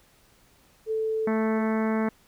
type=tone; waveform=sine; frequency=440 Hz; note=A4; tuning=in tune; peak=-24 dBFS; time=0.86-1.63 s; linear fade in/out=50 ms
type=harmonic tone; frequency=220 Hz; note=A3; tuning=in tune; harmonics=1 / 2 / 3 / 4 / 5 / 6 / 7 / 8 / 9 / 10; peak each=-24 / -30 / -34 / -36 / -38 / -40 / -41 / -42 / -43 / -44 dBFS; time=1.27-2.09 s; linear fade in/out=5 ms
effects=pink hiss -60 dBFS RMS until 2.27 s